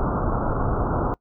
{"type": "low-pass noise", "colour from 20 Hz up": "pink", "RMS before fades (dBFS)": -23, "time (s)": [0, 1.14], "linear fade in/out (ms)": 0, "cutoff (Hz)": 1400, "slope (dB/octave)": 96, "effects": ["noise-tail reverb RT60 0.1 s tail -23 dB re dry"]}